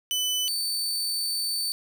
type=tone pair in turn; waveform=sawtooth; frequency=3000 / 4543 Hz; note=F#7 / C#8; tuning=+23 / +42 cents; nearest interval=perfect fifth; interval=719 cents; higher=second; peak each=-21 / -23 dBFS; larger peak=first; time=0.11-0.48 / 0.48-1.72 s; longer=second; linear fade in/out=0 ms; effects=8-bit